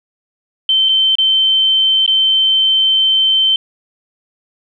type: tone with dropouts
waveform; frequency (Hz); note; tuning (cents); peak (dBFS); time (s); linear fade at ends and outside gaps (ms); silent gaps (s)
sine; 3097; G7; -22; -9; 0.69-3.56; 2; 0.888-0.891 / 1.154-1.184 / 2.063-2.077
effects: none